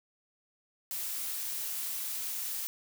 blue noise, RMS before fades -36 dBFS, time 0.91-2.67 s, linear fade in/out 0 ms, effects none

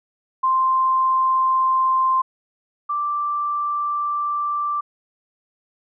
sine tone pair in turn, 1046 / 1174.1 Hz, C6 / D6, -1 / -1 cents, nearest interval major second, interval 200 cents, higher second, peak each -15 / -20 dBFS, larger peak first, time 0.43-2.22 / 2.89-4.81 s, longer second, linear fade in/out 10 ms, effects none

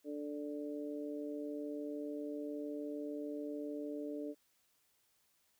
harmonic tone, 146.83 Hz, D3, in tune, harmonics 2 / 3 / 4, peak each -41 / -45 / -47 dBFS, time 0.04-4.35 s, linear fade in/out 50 ms, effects white hiss -75 dBFS RMS until 5.59 s

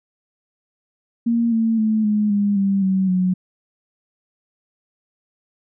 sine tone with pitch steps, 233.1 / 225.3 / 217.7 / 210.4 / 203.4 / 196.58 / 189.99 / 183.63 Hz, A#3 / A3 / A3 / G#3 / G#3 / G3 / F#3 / F#3, 0 / +41 / -18 / +23 / -36 / +5 / +46 / -13 cents, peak -15 dBFS, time 1.26-3.34 s, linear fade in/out 10 ms, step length 260 ms, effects none

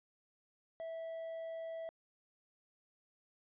triangle tone, 655 Hz, E5, 11 cents flat, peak -39 dBFS, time 0.8-1.89 s, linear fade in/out 0 ms, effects resampled to 8000 Hz

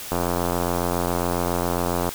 click train, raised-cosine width 1 ms, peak -9 dBFS, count 173, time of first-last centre 0.12-2.09 s, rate 87.3 Hz, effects white hiss -35 dBFS RMS until 2.14 s

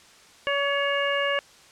harmonic tone with a mistuned harmonic, 565 Hz, C#5, 33 cents sharp, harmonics 1 / 2 / 3 / 4 / 5, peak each -26 / -30 / -28 / -32 / -30 dBFS, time 0.47-1.39 s, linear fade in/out 0 ms, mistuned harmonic 4, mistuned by -35 cents, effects white hiss -52 dBFS RMS until 1.71 s + low-pass 7000 Hz 12 dB/octave

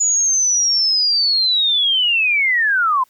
sine linear sweep, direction down, 6930 to 987.8 Hz, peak -13 dBFS, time 0-3.04 s, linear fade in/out 10 ms, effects white hiss -58 dBFS RMS until 3.09 s

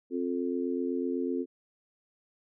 harmonic tone, 88 Hz, F2, 14 cents sharp, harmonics 3 / 4 / 5, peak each -31 / -33 / -35 dBFS, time 0.1-1.46 s, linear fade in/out 50 ms, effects none

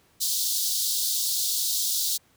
pink high-pass noise, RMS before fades -26 dBFS, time 0.2-2.18 s, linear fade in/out 20 ms, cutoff 3700 Hz, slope 48 dB/octave, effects pink hiss -62 dBFS RMS until 2.36 s + high-pass 60 Hz 12 dB/octave

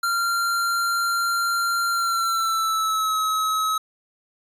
square tone with pitch glide, 1382 to 1282 Hz, F6 to E6, -19 to -49 cents, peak -21 dBFS, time 0.03-3.78 s, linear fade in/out 5 ms, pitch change -130 cents, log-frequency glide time 1.91-3.17 s, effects resampled to 32000 Hz

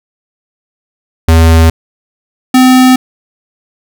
square tone pair in turn, 81.7 / 256.3 Hz, E2 / C4, -15 / -36 cents, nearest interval octave + minor sixth, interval 1979 cents, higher second, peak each -3 dBFS, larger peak neither, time 1.28-1.7 / 2.54-2.96 s, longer neither, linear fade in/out 5 ms, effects none

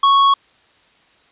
sine tone with hard clipping, 1107 Hz, C#6, 3 cents flat, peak -11 dBFS, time 0.03-0.34 s, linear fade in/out 5 ms, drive 12 dB, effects white hiss -54 dBFS RMS until 1.31 s + resampled to 8000 Hz

